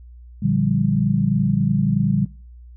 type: chord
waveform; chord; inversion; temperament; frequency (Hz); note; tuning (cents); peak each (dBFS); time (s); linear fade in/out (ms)
sine; G minor seventh; first; equal with one note detuned; 116.54 / 146.83 / 174.61 / 197.82; Bb2 / D3 / F3 / G3; 0 / 0 / 0 / +16; -24 / -20 / -23 / -20; 0.42-2.26; 10
effects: noise-tail reverb RT60 0.4 s tail -21 dB re dry + added 60 Hz sine -39 dBFS peak until 2.76 s